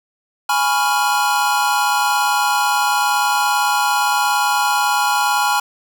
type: chord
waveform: square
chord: C# dominant seventh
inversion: second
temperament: equal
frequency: 830.6 / 987.8 / 1108.7 / 1396.9 Hz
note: G#5 / B5 / C#6 / E#6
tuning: 0 / 0 / 0 / 0 cents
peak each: -19 / -21 / -25 / -21 dBFS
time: 0.49-5.6 s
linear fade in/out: 5 ms
effects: none